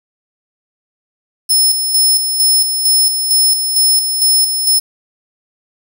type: tone with tremolo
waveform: 15% pulse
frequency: 5250 Hz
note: E8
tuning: 8 cents flat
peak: -3 dBFS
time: 1.49-4.8 s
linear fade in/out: 20 ms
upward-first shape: square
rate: 2.2 Hz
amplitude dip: 50%
effects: none